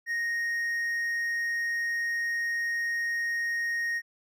triangle tone with hard clipping, 1864.7 Hz, A#6, in tune, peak -28 dBFS, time 0.06-4.02 s, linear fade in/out 50 ms, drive 6 dB, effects none

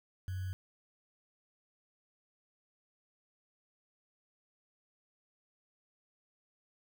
sine tone with sample-and-hold, 93.1 Hz, F#2, 11 cents sharp, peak -35 dBFS, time 0.28-0.53 s, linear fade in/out 0 ms, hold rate 1575 Hz, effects none

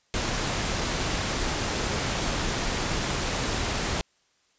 pink noise with amplitude modulation, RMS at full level -26 dBFS, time 0.14-4.01 s, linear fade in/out 0 ms, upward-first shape sine, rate 291 Hz, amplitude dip 35%, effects white hiss -67 dBFS RMS until 4.58 s + resampled to 16000 Hz

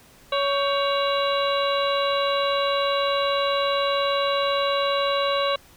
harmonic tone with a mistuned harmonic, 560 Hz, C#5, 18 cents sharp, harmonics 1 / 2 / 3 / 4 / 5 / 6 / 7, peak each -23 / -25 / -34 / -35 / -31 / -37 / -30 dBFS, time 0.32-5.56 s, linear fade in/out 5 ms, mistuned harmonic 3, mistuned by -120 cents, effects pink hiss -52 dBFS RMS until 5.76 s

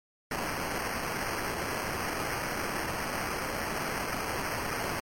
violet noise with sample-and-hold, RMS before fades -33 dBFS, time 0.31-5 s, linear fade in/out 2 ms, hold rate 3675 Hz, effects MP3 64 kbps

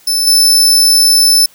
sawtooth tone with level steps, 5274 Hz, E8, in tune, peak -8 / -3 dBFS, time 0.07-1.46 s, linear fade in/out 5 ms, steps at 0.27 s, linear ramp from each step 2 ms, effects white hiss -45 dBFS RMS until 1.54 s

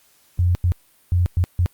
sine tone bursts at uneven times, 88.5 Hz, F2, 23 cents sharp, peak -14 dBFS, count 5, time 0.39-0.55 / 0.64-0.72 / 1.12-1.26 / 1.37-1.44 / 1.59-1.66 s, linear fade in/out 0 ms, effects white hiss -57 dBFS RMS until 1.73 s + Opus 48 kbps

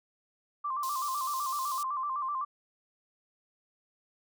sine tone with vibrato, 1108.7 Hz, C#6, in tune, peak -30 dBFS, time 0.64-2.45 s, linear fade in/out 10 ms, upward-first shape square, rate 7.9 Hz, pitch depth 94 cents each way
pink high-pass noise, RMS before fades -42 dBFS, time 0.83-1.83 s, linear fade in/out 2 ms, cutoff 4200 Hz, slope 24 dB/octave
effects none

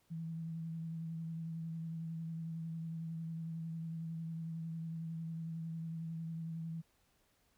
sine tone with vibrato, 163.4 Hz, E3, 15 cents flat, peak -39 dBFS, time 0.1-6.82 s, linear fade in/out 20 ms, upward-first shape triangle, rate 11 Hz, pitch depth 27 cents each way, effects pink hiss -74 dBFS RMS until 7.57 s

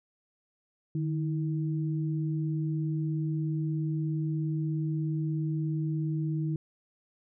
sine tone pair together, 152.81 / 322.2 Hz, D#3 / E4, -31 / -39 cents, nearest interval octave + minor second, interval 1292 cents, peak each -28 / -35 dBFS, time 0.95-6.56 s, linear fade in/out 2 ms, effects none

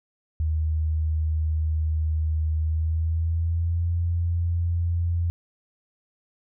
sine tone with pitch glide, 78.4 to 85.5 Hz, D#2 to F2, +14 to -36 cents, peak -21 dBFS, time 0.4-5.3 s, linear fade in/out 0 ms, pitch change +150 cents, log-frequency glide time 2.58-3.88 s, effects none

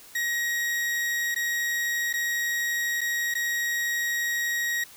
40% pulse tone with dropouts, 1892 Hz, A#6, 25 cents sharp, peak -24 dBFS, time 0.15-4.84 s, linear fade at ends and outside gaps 5 ms, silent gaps 1.346-1.36 / 2.129-2.137 / 3.009-3.013 / 3.341-3.351 s, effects white hiss -49 dBFS RMS until 4.96 s

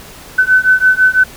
sine beating tone pair, 1510 / 1516 Hz, F#6 / F#6, +35 / +42 cents, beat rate 6 Hz, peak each -10 dBFS, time 0.38-1.24 s, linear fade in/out 10 ms, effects pink hiss -35 dBFS RMS until 1.36 s

